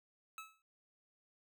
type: tone with exponential decay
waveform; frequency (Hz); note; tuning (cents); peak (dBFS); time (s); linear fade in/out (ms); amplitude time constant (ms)
25% pulse; 1300; E6; -24; -39; 0.38-0.62; 1; 52
effects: none